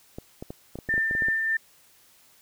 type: clicks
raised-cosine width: 2 ms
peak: -22 dBFS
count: 12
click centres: 0.185 / 0.425 / 0.505 / 0.756 / 0.788 / 0.889 / 0.94 / 0.979 / 1.111 / 1.151 / 1.222 / 1.285 s
type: tone with tremolo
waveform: sine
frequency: 1791 Hz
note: A6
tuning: 30 cents sharp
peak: -21 dBFS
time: 0.89-1.57 s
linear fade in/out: 5 ms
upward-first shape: sine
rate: 3.3 Hz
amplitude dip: 30%
effects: white hiss -58 dBFS RMS until 2.41 s